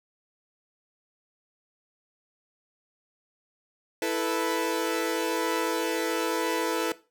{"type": "chord", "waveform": "sawtooth", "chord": "E suspended fourth", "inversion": "none", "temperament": "equal", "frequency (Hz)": [329.6, 440, 493.9], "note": ["E4", "A4", "B4"], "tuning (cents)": [0, 0, 0], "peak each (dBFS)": -26, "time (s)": [4.02, 6.92], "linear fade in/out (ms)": 2, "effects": ["noise-tail reverb RT60 0.3 s tail -17 dB re dry"]}